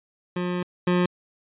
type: tone pair in turn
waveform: 25% pulse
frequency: 178.5 / 178.5 Hz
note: F3 / F3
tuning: +38 / +38 cents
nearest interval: unison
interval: 0 cents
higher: neither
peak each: -21 / -15 dBFS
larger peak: second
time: 0.36-0.63 / 0.87-1.06 s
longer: first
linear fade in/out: 5 ms
effects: resampled to 8000 Hz